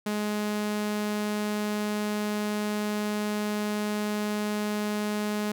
sawtooth tone, 209.6 Hz, G#3, 16 cents sharp, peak -23 dBFS, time 0.06-5.52 s, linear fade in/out 5 ms, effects none

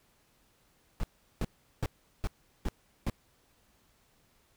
brown noise bursts, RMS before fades -30 dBFS, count 6, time 1-3.098 s, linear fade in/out 0 ms, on 33 ms, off 380 ms, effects pink hiss -68 dBFS RMS until 4.56 s

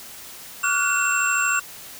sine tone cluster, 1145 / 1413 / 1486 / 2707 / 7500 Hz, D6 / F6 / F#6 / E7 / A#8, -44 / +20 / +7 / +45 / +10 cents, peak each -25 dBFS, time 0.63-1.6 s, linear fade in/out 10 ms, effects white hiss -40 dBFS RMS until 1.99 s

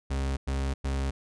40% pulse tone bursts, 67.7 Hz, C#2, 40 cents flat, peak -26 dBFS, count 3, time 0.1-1.11 s, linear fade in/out 10 ms, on 270 ms, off 100 ms, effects resampled to 22050 Hz

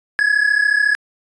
triangle tone pair together, 1667 / 1701 Hz, G#6 / G#6, +6 / +41 cents, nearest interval unison, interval 35 cents, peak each -14 dBFS, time 0.19-0.95 s, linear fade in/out 0 ms, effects resampled to 22050 Hz

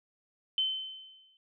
sine tone with exponential decay, 3070 Hz, G7, 37 cents flat, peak -24 dBFS, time 0.58-1.37 s, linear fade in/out 1 ms, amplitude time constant 170 ms, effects none

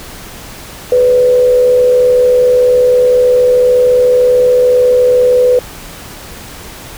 sine tone with frequency modulation, 497.8 Hz, B4, 14 cents sharp, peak -5 dBFS, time 0.92-5.59 s, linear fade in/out 2 ms, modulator 73.7 Hz, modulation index 0.3, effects pink hiss -30 dBFS RMS until 6.97 s

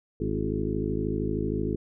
harmonic tone with a mistuned harmonic, 53 Hz, G#1, 36 cents sharp, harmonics 1 / 2 / 3 / 4 / 5 / 6 / 7 / 8, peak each -34 / -34 / -34 / -34 / -34 / -34 / -34 / -34 dBFS, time 0.2-1.76 s, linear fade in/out 5 ms, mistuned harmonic 6, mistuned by +49 cents, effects none

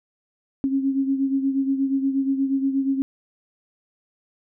sine beating tone pair, 270 / 278.4 Hz, C#4 / C#4, -45 / +8 cents, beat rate 8.4 Hz, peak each -20 / -27 dBFS, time 0.64-3.02 s, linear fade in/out 0 ms, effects none

